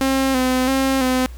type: tone with vibrato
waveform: sawtooth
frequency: 261.6 Hz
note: C4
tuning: in tune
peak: -12 dBFS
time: 0.01-1.26 s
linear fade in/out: 0 ms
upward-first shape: square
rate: 1.5 Hz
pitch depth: 38 cents each way
effects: added 60 Hz sine -32 dBFS peak until 1.37 s + pink hiss -48 dBFS RMS until 1.37 s